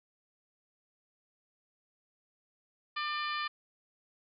harmonic tone with a mistuned harmonic, 598 Hz, D5, 31 cents sharp, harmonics 2 / 3 / 4 / 5 / 6 / 7 / 8, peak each -35 / -39 / -41 / -43 / -45 / -46 / -47 dBFS, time 2.96-3.48 s, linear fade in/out 10 ms, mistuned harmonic 6, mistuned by -32 cents, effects none

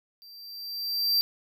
square tone with level ramp, 4699 Hz, D8, in tune, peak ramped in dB -48 to -20 dBFS, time 0.22-1.21 s, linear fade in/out 0 ms, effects none

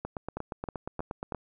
two click trains, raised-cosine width 1 ms, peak -20 / -20 dBFS, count 4 / 12, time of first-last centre 0.37-1.322 / 0.05-1.347 s, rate 3.15 / 8.48 Hz, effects none

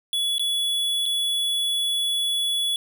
square tone with dropouts, 3400 Hz, G#7, 40 cents sharp, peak -22 dBFS, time 0.13-2.76 s, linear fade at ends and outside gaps 1 ms, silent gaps 0.382-0.395 / 1.057-1.061 s, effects none

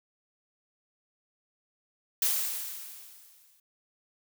blue noise with exponential decay, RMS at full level -25 dBFS, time 2.22-3.6 s, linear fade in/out 2 ms, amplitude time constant 300 ms, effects none

